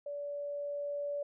sine tone with level ramp, 576 Hz, D5, 34 cents flat, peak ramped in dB -37 to -33 dBFS, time 0.06-1.23 s, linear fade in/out 5 ms, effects none

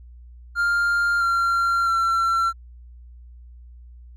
triangle tone with pitch steps, 1400 / 1376.7 / 1353.9 Hz, F6 / F6 / E6, +4 / -25 / +46 cents, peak -16 dBFS, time 0.55-2.53 s, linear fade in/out 50 ms, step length 660 ms, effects added 60 Hz sine -41 dBFS peak until 4.16 s

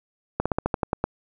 slowing click train, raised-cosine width 1 ms, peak -8 dBFS, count 9, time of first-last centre 0.4-1.04 s, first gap 56 ms, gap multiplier 1.1, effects none

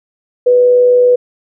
sine tone with amplitude modulation, 493.9 Hz, B4, in tune, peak -4 dBFS, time 0.46-1.16 s, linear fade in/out 10 ms, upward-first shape sine, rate 107 Hz, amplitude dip 25%, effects none

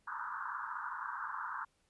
pink band-pass noise, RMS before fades -41 dBFS, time 0.07-1.65 s, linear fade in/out 10 ms, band 910 to 1600 Hz, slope 96 dB/octave, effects pink hiss -75 dBFS RMS until 1.89 s + resampled to 24000 Hz

